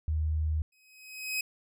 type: tone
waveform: sine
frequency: 77.78 Hz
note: D#2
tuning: in tune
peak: -26 dBFS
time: 0.08-0.62 s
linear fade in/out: 0 ms
type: tone with exponential growth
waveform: sawtooth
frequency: 2532 Hz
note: D#7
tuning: 30 cents sharp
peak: -24 dBFS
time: 0.72-1.41 s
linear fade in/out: 5 ms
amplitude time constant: 150 ms
effects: none